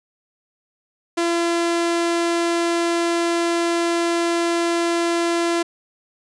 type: tone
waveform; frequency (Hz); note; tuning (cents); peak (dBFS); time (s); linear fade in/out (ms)
sawtooth; 340; F4; -46; -14; 1.17-5.63; 10
effects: resampled to 22050 Hz